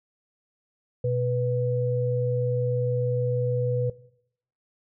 sine tone pair together, 123.3 / 493.2 Hz, B2 / B4, -2 / -2 cents, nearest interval 2 octaves, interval 2400 cents, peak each -25 dBFS, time 1.04-3.9 s, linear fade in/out 5 ms, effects noise-tail reverb RT60 0.7 s tail -19 dB re dry

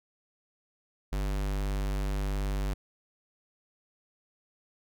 square tone, 49.33 Hz, G1, 12 cents sharp, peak -29 dBFS, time 1.12-2.74 s, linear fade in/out 10 ms, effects none

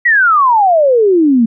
sine exponential sweep, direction down, 1975.5 to 220 Hz, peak -6 dBFS, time 0.05-1.46 s, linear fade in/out 10 ms, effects none

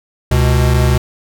square tone pair together, 69.7 / 124.3 Hz, C#2 / B2, +10 / +12 cents, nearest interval minor seventh, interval 1002 cents, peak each -13 dBFS, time 0.31-0.98 s, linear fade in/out 5 ms, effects none

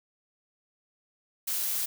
blue noise, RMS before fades -30 dBFS, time 1.47-1.86 s, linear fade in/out 10 ms, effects none

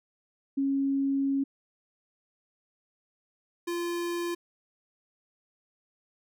sine / square tone pair in turn, 274.5 / 345.2 Hz, C#4 / F4, -17 / -20 cents, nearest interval major third, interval 397 cents, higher second, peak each -24 / -30 dBFS, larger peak first, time 0.57-1.44 / 3.67-4.35 s, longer first, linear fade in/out 10 ms, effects none

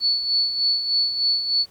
sine tone with tremolo, 4439 Hz, C#8, 2 cents sharp, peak -16 dBFS, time 0-1.66 s, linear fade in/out 50 ms, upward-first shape sine, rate 3.3 Hz, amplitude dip 60%, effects pink hiss -55 dBFS RMS until 1.7 s

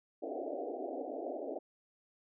white band-pass noise, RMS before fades -40 dBFS, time 0.22-1.59 s, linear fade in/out 10 ms, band 260 to 740 Hz, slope 96 dB/octave, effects none

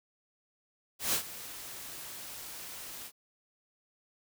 white noise with ADSR envelope, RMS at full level -28 dBFS, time 0.99-3.12 s, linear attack 140 ms, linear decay 93 ms, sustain -16 dB, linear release 64 ms, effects none

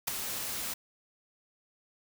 white noise with ADSR envelope, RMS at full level -27 dBFS, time 0.07-0.74 s, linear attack 13 ms, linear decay 3 ms, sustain -9 dB, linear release 7 ms, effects none

